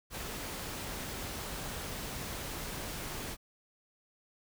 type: noise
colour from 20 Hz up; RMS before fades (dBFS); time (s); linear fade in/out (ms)
pink; -40; 0.1-3.37; 50
effects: none